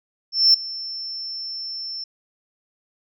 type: tone with ADSR envelope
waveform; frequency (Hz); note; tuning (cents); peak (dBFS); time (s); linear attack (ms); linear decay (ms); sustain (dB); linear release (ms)
sine; 5360; E8; +28; -8; 0.32-2.04; 220; 6; -20; 4
effects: tanh soft clip ceiling -6 dBFS